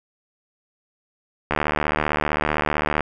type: click train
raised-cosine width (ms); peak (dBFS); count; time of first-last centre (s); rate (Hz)
0.5; -5; 114; 1.51-3.007; 75.5
effects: none